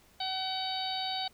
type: harmonic tone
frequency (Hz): 757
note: F#5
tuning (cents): +39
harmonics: 1 / 2 / 3 / 4 / 5 / 6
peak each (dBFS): -35 / -47 / -46 / -41 / -37 / -38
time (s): 0.2-1.28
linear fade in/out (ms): 5
effects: pink hiss -62 dBFS RMS until 1.33 s